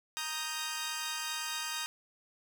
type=chord; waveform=10% pulse; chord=Eb major; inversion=second; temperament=equal; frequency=932.3 / 1244.5 / 1568 Hz; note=Bb5 / Eb6 / G6; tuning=0 / 0 / 0 cents; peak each=-31 dBFS; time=0.17-1.86 s; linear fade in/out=0 ms; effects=none